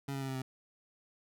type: tone with pitch steps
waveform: 25% pulse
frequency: 138.59 / 136.52 / 134.49 / 132.48 / 130.51 Hz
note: C#3 / C#3 / C3 / C3 / C3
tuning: 0 / -26 / +48 / +22 / -4 cents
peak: -32 dBFS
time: 0.08-0.42 s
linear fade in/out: 5 ms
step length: 68 ms
effects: none